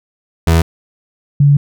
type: tone pair in turn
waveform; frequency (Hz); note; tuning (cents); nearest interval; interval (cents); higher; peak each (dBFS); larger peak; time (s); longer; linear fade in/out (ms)
30% pulse / sine; 82.41 / 142.86; E2 / D3; 0 / -47; minor seventh; 953; second; -5; neither; 0.47-0.62 / 1.4-1.57; second; 5
effects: none